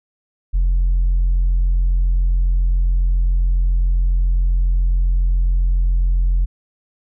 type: tone with tanh clipping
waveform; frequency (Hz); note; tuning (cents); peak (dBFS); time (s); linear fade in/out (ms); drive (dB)
triangle; 43.65; F1; 0; -13; 0.53-6.46; 20; 6
effects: none